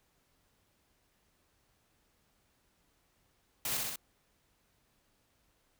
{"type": "noise with echo", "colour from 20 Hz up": "white", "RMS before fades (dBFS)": -35, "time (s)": [3.65, 3.77], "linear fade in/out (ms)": 2, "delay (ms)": 63, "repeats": 3, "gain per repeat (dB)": -2, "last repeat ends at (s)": 3.959, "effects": ["pink hiss -73 dBFS RMS until 5.79 s"]}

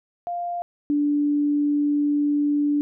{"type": "tone pair in turn", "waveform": "sine", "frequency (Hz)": [698.5, 291.7], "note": ["F5", "D4"], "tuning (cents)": [0, -12], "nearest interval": "octave + minor third", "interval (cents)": 1512, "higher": "first", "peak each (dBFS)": [-25, -18], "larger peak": "second", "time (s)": [[0.27, 0.62], [0.9, 2.81]], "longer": "second", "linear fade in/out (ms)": 0, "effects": []}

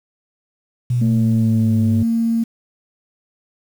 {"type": "exponential sweep", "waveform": "sine", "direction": "down", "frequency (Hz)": [123.47, 101.2], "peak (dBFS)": -14, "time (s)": [0.9, 2.03], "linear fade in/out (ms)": 5}
{"type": "tone with pitch glide", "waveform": "sine", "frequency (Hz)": [223.9, 229.1], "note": ["A3", "A#3"], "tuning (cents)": [30, -30], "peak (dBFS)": -14, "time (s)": [1.01, 2.44], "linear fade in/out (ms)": 10, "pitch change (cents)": 40, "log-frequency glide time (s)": [1.81, 2.03]}
{"effects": ["tanh soft clip ceiling -8 dBFS", "7-bit"]}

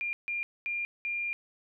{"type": "tone bursts at uneven times", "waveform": "sine", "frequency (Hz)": 2400, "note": "D7", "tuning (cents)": 37, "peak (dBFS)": -30, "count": 4, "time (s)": [[0.01, 0.13], [0.28, 0.43], [0.66, 0.85], [1.05, 1.33]], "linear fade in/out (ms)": 0, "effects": []}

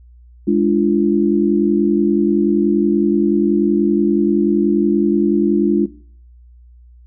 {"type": "chord", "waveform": "sine", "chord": "D diminished", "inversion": "second", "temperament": "equal with one note detuned", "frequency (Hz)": [207.7, 293.7, 344.2], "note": ["Ab3", "D4", "F4"], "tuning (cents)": [0, 0, -25], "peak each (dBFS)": -16, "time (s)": [0.47, 5.86], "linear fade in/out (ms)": 10, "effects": ["noise-tail reverb RT60 0.5 s tail -18 dB re dry", "added 60 Hz sine -41 dBFS peak until 7.06 s"]}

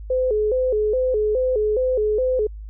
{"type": "tone with vibrato", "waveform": "sine", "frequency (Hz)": 466.2, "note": "A#4", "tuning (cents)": 0, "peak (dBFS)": -17, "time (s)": [0.1, 2.47], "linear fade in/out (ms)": 5, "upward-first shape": "square", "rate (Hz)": 2.4, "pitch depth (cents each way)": 160, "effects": ["added 52 Hz sine -32 dBFS peak until 2.69 s"]}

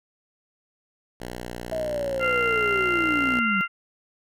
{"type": "tone with vibrato", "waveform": "5% pulse", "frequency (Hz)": 60.3, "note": "B1", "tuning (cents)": -41, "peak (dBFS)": -22, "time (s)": [1.2, 3.4], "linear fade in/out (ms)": 5, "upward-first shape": "sine", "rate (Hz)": 2, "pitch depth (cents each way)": 17}
{"type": "linear sweep", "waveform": "sine", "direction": "down", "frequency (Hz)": [647, 185], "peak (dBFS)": -25, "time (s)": [1.72, 3.61], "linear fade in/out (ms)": 0}
{"type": "harmonic tone", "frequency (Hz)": 693, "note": "F5", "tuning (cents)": -14, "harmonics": [2, 3, 4], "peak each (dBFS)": [-23, -27, -29], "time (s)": [2.19, 3.68], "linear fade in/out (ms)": 50}
{"effects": []}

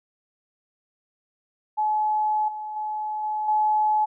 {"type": "tone with level steps", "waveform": "sine", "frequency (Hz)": 854, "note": "G#5", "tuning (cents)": 48, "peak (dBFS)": [-20, -30, -26, -24, -18], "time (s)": [1.77, 4.06], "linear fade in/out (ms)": 20, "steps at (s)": [2.48, 2.76, 3.23, 3.48], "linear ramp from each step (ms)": 5, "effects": []}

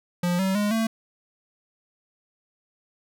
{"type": "tone with pitch steps", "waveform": "square", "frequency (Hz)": [176.1, 190.93, 207, 224.5], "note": ["F3", "G3", "G#3", "A3"], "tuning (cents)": [15, -45, -5, 35], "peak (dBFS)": -22, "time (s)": [0.23, 0.87], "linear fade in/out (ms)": 5, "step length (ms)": 160, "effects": []}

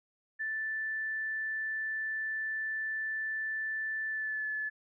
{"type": "tone with pitch glide", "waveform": "sine", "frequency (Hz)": [1760, 1727.8], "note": ["A6", "A6"], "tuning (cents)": [0, -32], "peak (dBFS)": -32, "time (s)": [0.39, 4.7], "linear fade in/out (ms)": 20, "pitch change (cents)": -32, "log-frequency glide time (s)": [4.08, 4.47], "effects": []}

